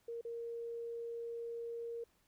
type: tone with dropouts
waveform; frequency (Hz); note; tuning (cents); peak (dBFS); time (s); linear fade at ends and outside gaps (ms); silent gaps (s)
sine; 466.2; A#4; 0; -40; 0.08-2.04; 5; 0.212-0.249
effects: pink hiss -74 dBFS RMS until 2.27 s